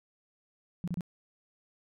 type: tone bursts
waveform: sine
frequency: 174.6 Hz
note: F3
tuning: in tune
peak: -30 dBFS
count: 3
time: 0.84-1.008 s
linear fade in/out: 0 ms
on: 36 ms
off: 30 ms
effects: none